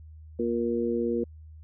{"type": "harmonic tone", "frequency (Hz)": 117.7, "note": "A#2", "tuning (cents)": 17, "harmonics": [2, 3, 4], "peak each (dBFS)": [-29, -29, -29], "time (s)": [0.39, 1.24], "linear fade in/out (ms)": 5, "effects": ["added 78 Hz sine -44 dBFS peak until 1.63 s"]}